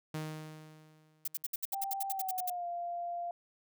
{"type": "tone with exponential decay", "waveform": "sawtooth", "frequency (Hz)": 155.56, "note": "D#3", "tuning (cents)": 0, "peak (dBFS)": -31, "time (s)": [0.14, 1.43], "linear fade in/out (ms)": 5, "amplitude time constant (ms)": 280}
{"type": "noise bursts", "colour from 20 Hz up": "violet", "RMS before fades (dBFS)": -35, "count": 14, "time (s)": [1.25, 2.5], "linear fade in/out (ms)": 5, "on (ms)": 28, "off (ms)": 66}
{"type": "tone with pitch glide", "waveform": "sine", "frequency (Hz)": [784, 694.4], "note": ["G5", "F5"], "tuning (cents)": [0, -10], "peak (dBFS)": -35, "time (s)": [1.73, 3.31], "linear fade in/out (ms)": 2, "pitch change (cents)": -210, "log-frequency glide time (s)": [2.1, 2.66]}
{"effects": []}